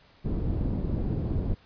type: low-pass noise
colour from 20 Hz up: pink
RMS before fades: -28 dBFS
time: 0.24-1.55 s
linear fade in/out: 20 ms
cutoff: 280 Hz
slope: 12 dB/octave
effects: pink hiss -58 dBFS RMS until 1.65 s + resampled to 11025 Hz